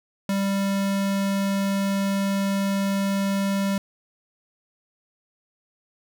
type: tone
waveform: square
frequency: 196.9 Hz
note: G3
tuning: 8 cents sharp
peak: -22 dBFS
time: 0.29-3.78 s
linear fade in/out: 2 ms
effects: none